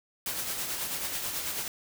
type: noise with tremolo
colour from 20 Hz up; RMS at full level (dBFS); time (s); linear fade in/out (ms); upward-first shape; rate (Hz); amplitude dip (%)
white; -32; 0.26-1.68; 2; sine; 9.2; 40
effects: none